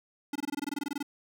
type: tone bursts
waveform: square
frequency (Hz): 286.7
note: D4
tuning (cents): -42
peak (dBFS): -31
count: 15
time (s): 0.33-1.028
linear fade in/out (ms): 5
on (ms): 26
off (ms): 22
effects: none